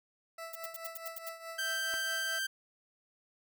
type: tone with tremolo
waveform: 20% pulse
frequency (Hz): 659.3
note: E5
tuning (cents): 0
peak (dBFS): -35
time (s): 0.38-2.39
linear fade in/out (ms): 5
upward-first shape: triangle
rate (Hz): 4.7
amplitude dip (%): 75
type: noise bursts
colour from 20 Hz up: violet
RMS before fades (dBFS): -41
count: 8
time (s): 0.53-1.291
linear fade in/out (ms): 5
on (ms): 26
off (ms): 79
type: tone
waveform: sawtooth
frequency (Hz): 1568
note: G6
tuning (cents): 0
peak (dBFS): -29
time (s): 1.58-2.47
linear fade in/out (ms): 10
type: clicks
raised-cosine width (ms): 0.5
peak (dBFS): -31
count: 2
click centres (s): 1.938 / 1.941
effects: none